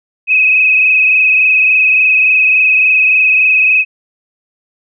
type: tone with frequency modulation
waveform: sine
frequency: 2543 Hz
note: D#7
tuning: 37 cents sharp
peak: -6 dBFS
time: 0.27-3.85 s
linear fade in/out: 50 ms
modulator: 23.5 Hz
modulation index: 2.5
effects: none